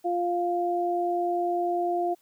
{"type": "tone pair together", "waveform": "sine", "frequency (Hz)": [350, 700], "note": ["F4", "F5"], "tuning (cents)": [4, 4], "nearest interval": "octave", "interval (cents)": 1200, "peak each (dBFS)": [-27, -26], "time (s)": [0.04, 2.15], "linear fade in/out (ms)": 20, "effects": ["white hiss -65 dBFS RMS until 2.21 s"]}